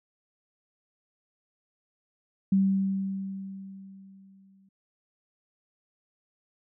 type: tone with exponential decay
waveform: sine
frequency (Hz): 193.6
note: G3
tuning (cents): -21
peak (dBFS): -18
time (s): 2.52-4.69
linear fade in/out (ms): 5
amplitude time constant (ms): 470
effects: none